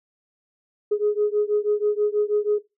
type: beating tone pair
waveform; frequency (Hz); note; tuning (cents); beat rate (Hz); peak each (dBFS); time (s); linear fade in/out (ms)
sine; 415.3 / 421.5; G#4 / G#4; 0 / +26; 6.2; -21; 0.91-2.59; 10
effects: noise-tail reverb RT60 0.2 s tail -17 dB re dry + tanh soft clip ceiling -12 dBFS